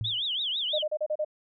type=tone with exponential decay; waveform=sine; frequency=110 Hz; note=A2; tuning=in tune; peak=-26 dBFS; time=0.01-0.23 s; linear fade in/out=0 ms; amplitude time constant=46 ms
type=tone with vibrato; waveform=sine; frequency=3322 Hz; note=G#7; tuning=in tune; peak=-27 dBFS; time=0.04-0.83 s; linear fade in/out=10 ms; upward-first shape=triangle; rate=6 Hz; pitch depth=270 cents each way
type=tone bursts; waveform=sine; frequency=610 Hz; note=D#5; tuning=34 cents flat; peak=-25 dBFS; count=6; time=0.73-1.248 s; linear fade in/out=10 ms; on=58 ms; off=34 ms
effects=none